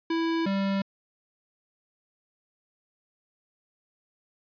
square tone pair in turn, 329.6 / 195.98 Hz, E4 / G3, 0 / 0 cents, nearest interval major sixth, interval 900 cents, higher first, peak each -25 dBFS, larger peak neither, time 0.1-0.46 / 0.46-0.82 s, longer neither, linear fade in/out 5 ms, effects resampled to 11025 Hz

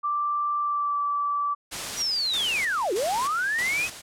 sine tone with pitch glide, 1174.7 to 1158.5 Hz, D6 to D6, 0 to -24 cents, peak -23 dBFS, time 0.03-1.55 s, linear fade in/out 20 ms, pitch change -24 cents, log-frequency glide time 0.6-0.98 s
white noise with tremolo, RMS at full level -31 dBFS, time 1.71-4.02 s, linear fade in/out 20 ms, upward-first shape square, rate 1.6 Hz, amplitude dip 60%
sine linear two-way sweep, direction down then up, 5920 to 340 to 2601 Hz, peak -23 dBFS, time 1.96-3.89 s, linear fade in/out 50 ms, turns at 2.93 s
effects low-pass 9000 Hz 12 dB/octave

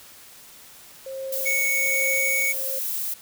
sine tone with tremolo, 534 Hz, C5, 35 cents sharp, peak -28 dBFS, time 1.06-2.79 s, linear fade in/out 5 ms, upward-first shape triangle, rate 1.2 Hz, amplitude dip 80%
violet noise, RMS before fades -28 dBFS, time 1.32-3.14 s, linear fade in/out 5 ms
square tone with pitch glide, 2217 to 2231 Hz, C#7 to C#7, 0 to +11 cents, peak -22 dBFS, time 1.45-2.53 s, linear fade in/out 20 ms, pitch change +11 cents, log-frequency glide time 1.6-2.31 s
effects white hiss -47 dBFS RMS until 3.21 s

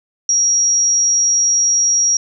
sine tone, 5670 Hz, F8, 25 cents sharp, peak -11 dBFS, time 0.29-2.17 s, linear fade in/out 2 ms, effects none

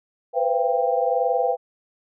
sine tone cluster, 494.6 / 516 / 682 / 791 Hz, B4 / C5 / F5 / G5, +3 / -24 / -41 / +15 cents, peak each -24 dBFS, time 0.33-1.57 s, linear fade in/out 50 ms, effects none

